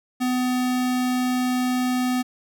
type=tone; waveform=square; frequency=251.5 Hz; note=B3; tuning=32 cents sharp; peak=-21 dBFS; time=0.2-2.23 s; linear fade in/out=20 ms; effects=none